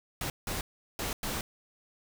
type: noise bursts at uneven times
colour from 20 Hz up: pink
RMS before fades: -34 dBFS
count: 4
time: 0.21-0.3 / 0.47-0.61 / 0.99-1.13 / 1.23-1.41 s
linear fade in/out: 2 ms
effects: none